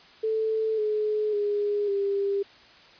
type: tone with pitch steps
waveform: sine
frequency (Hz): 440 / 425.7 / 412 / 398.6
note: A4 / G#4 / G#4 / G4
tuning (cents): 0 / +43 / -14 / +29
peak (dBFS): -23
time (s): 0.23-2.43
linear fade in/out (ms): 10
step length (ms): 550
effects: white hiss -52 dBFS RMS until 2.99 s + resampled to 11025 Hz